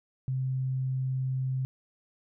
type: tone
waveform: sine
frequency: 130.81 Hz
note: C3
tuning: in tune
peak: -27 dBFS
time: 0.28-1.65 s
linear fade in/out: 0 ms
effects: none